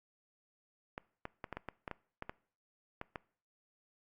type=clicks; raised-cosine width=0.5 ms; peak=-25 dBFS; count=12; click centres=0.979 / 1.254 / 1.442 / 1.527 / 1.57 / 1.687 / 1.878 / 1.913 / 2.224 / 2.295 / 3.014 / 3.158 s; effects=noise-tail reverb RT60 0.5 s tail -22 dB re dry + Opus 48 kbps